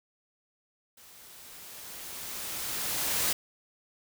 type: noise with level ramp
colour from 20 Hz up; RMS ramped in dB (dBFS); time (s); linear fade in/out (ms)
white; -54 to -27; 0.97-3.33; 5
effects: none